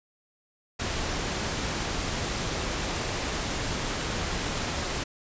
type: noise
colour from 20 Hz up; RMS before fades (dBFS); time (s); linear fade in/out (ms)
pink; -30; 0.79-5.04; 10
effects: resampled to 16000 Hz